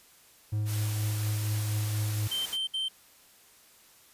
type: tone with tremolo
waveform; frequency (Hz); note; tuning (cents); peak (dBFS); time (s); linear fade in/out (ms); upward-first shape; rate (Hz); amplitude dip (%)
triangle; 106.2; G#2; +39; -24; 0.52-2.28; 10; triangle; 4.2; 30
type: noise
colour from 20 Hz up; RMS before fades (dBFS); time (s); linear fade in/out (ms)
white; -39; 0.65-2.58; 50
type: tone bursts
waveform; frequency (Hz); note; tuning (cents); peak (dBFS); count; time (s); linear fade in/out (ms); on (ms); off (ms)
triangle; 3117; G7; -11; -27; 3; 2.31-2.886; 10; 150; 63
effects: white hiss -58 dBFS RMS until 4.13 s + resampled to 32000 Hz